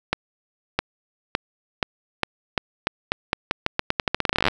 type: accelerating click train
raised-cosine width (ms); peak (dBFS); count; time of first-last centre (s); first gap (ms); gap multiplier
0.3; -3; 29; 0.13-4.484; 660; 0.85
effects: none